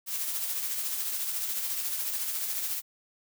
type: noise with tremolo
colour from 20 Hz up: blue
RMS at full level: -30 dBFS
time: 0.06-2.82 s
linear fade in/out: 50 ms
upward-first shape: triangle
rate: 14 Hz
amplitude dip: 45%
effects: none